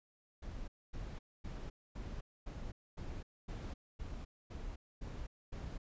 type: noise bursts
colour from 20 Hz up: brown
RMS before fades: -44 dBFS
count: 11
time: 0.42-5.78 s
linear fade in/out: 10 ms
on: 260 ms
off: 250 ms
effects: resampled to 16000 Hz